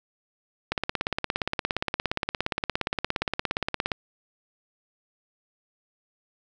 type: click train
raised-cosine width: 0.3 ms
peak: -9 dBFS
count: 56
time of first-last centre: 0.72-3.918 s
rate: 17.2 Hz
effects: none